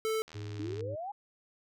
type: tone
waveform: square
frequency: 440 Hz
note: A4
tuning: in tune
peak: -30 dBFS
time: 0.05-0.22 s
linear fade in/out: 0 ms
type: click train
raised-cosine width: 0.2 ms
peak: -32 dBFS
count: 43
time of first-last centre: 0.28-0.807 s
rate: 79.7 Hz
type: harmonic tone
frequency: 103.83 Hz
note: G#2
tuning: in tune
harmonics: 1 / 3 / 4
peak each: -38 / -48 / -48 dBFS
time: 0.34-0.96 s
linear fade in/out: 20 ms
type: exponential sweep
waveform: sine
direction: up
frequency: 290.5 to 846 Hz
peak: -36 dBFS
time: 0.59-1.12 s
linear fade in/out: 10 ms
effects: none